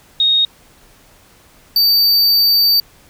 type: tone pair in turn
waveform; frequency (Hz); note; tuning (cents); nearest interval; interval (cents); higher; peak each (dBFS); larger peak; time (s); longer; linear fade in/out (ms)
sine / square; 3729 / 4614; A#7 / D8; 0 / -31; major third; 369; second; -10; neither; 0.2-0.45 / 1.76-2.8; second; 2
effects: pink hiss -48 dBFS RMS until 3.09 s